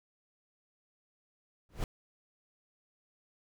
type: noise with exponential growth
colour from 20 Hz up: brown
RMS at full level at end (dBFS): -28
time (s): 1.69-1.84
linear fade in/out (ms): 1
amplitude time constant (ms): 31
effects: none